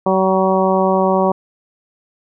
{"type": "harmonic tone with a mistuned harmonic", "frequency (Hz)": 189.6, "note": "F#3", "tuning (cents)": 43, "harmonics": [1, 2, 3, 4, 5, 6], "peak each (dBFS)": [-18, -18, -17, -20, -20, -23], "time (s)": [0.06, 1.32], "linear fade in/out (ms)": 5, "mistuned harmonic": 6, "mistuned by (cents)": -21, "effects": []}